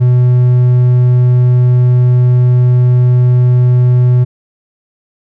triangle tone, 124.2 Hz, B2, 10 cents sharp, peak -3 dBFS, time 0-4.25 s, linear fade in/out 20 ms, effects none

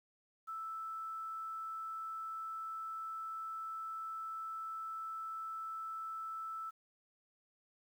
sine tone with quantisation, 1318.5 Hz, E6, in tune, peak -40 dBFS, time 0.47-6.71 s, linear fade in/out 20 ms, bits 11, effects none

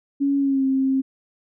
sine tone with pitch glide, 279.4 to 266.6 Hz, C#4 to C4, +14 to +33 cents, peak -17 dBFS, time 0.2-1.02 s, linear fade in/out 20 ms, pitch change -81 cents, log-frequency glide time 0.38-0.65 s, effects none

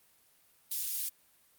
white high-pass noise, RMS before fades -35 dBFS, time 0.71-1.09 s, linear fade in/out 5 ms, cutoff 4800 Hz, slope 12 dB/octave, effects white hiss -66 dBFS RMS until 1.58 s + Opus 32 kbps

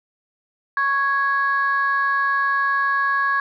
sine tone pair together, 1108.7 / 1661.2 Hz, C#6 / G#6, 0 / 0 cents, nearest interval perfect fifth, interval 700 cents, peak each -19 dBFS, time 0.77-3.4 s, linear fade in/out 2 ms, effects tanh soft clip ceiling -11 dBFS

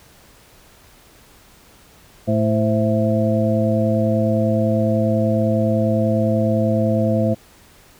harmonic tone with a mistuned harmonic, 110 Hz, A2, in tune, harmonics 1 / 2 / 3 / 5 / 6, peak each -20 / -19 / -26 / -22 / -23 dBFS, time 2.27-7.35 s, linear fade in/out 20 ms, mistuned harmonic 5, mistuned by -85 cents, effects pink hiss -49 dBFS RMS until 7.99 s

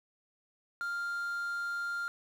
triangle tone with quantisation, 1396.9 Hz, F6, in tune, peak -31 dBFS, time 0.81-2.08 s, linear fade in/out 0 ms, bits 9, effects none

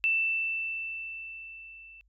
sine tone with level ramp, 2663 Hz, E7, 17 cents sharp, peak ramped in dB -22 to -48 dBFS, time 0.04-2.01 s, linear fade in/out 0 ms, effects added 50 Hz sine -63 dBFS peak until 2.08 s

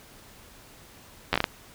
slowing click train, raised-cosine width 0.3 ms, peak -6 dBFS, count 6, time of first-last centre 1.33-1.442 s, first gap 11 ms, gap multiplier 1.36, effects pink hiss -51 dBFS RMS until 1.74 s

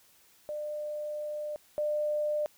sine tone pair in turn, 599 / 599 Hz, D5 / D5, +34 / +34 cents, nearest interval unison, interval 0 cents, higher neither, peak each -33 / -27 dBFS, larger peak second, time 0.49-1.56 / 1.78-2.46 s, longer first, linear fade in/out 0 ms, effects white hiss -62 dBFS RMS until 2.57 s

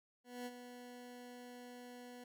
20% pulse tone with ADSR envelope, 245.7 Hz, B3, 9 cents flat, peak -37 dBFS, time 0.24-2.24 s, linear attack 220 ms, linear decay 41 ms, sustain -9 dB, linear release 4 ms, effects none

